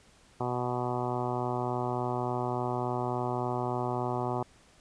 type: harmonic tone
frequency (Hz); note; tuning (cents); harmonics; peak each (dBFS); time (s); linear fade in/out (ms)
123.47; B2; 0; 1 / 2 / 3 / 4 / 5 / 6 / 7 / 8 / 9 / 10; -35 / -38 / -35 / -42 / -39 / -36 / -38 / -40 / -42 / -45; 0.4-4.43; 5
effects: pink hiss -60 dBFS RMS until 4.8 s + resampled to 22050 Hz